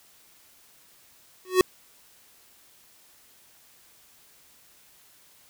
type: tone with exponential growth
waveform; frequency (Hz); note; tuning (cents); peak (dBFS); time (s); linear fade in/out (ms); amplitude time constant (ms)
square; 369.9; F#4; 0; -12; 1.45-1.61; 1; 34
effects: white hiss -57 dBFS RMS until 5.49 s